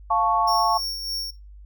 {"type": "chord", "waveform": "sine", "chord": "F augmented", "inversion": "none", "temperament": "equal", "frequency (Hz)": [698.5, 880, 1108.7], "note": ["F5", "A5", "C#6"], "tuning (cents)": [0, 0, 0], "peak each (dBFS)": [-24, -22, -21], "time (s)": [0.1, 0.78], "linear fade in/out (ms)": 10}
{"type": "tone with tremolo", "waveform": "45% pulse", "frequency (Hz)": 5500, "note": "F8", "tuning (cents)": -27, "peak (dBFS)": -26, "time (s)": [0.47, 1.31], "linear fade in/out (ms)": 10, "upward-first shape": "sine", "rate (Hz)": 3.3, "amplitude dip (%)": 45}
{"effects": ["noise-tail reverb RT60 0.2 s tail -18 dB re dry", "added 50 Hz sine -41 dBFS peak until 1.65 s"]}